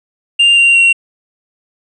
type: tone with pitch steps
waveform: triangle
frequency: 2794 / 2768 / 2743 Hz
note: F7 / F7 / F7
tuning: 0 / -16 / -32 cents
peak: -4 dBFS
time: 0.39-0.93 s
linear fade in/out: 10 ms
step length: 180 ms
effects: resampled to 22050 Hz